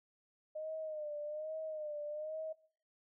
sine tone with vibrato, 612 Hz, D#5, 29 cents flat, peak -39 dBFS, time 0.55-2.53 s, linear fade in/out 10 ms, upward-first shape sine, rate 1.2 Hz, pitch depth 62 cents each way, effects noise-tail reverb RT60 0.5 s tail -19 dB re dry

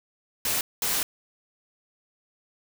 white noise bursts at uneven times, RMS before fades -26 dBFS, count 2, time 0.45-0.61 / 0.82-1.03 s, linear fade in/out 2 ms, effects none

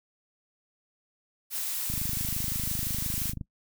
blue noise, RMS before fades -32 dBFS, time 1.5-3.34 s, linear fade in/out 50 ms
click train, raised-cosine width 5 ms, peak -23 dBFS, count 40, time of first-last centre 1.9-3.412 s, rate 25.8 Hz
effects noise-tail reverb RT60 0.1 s tail -21 dB re dry

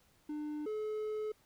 triangle tone pair in turn, 300 / 428.9 Hz, D4 / A4, +37 / -44 cents, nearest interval tritone, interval 619 cents, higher second, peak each -35 / -33 dBFS, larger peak second, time 0.29-0.66 / 0.66-1.32 s, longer second, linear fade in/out 5 ms, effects pink hiss -69 dBFS RMS until 1.45 s

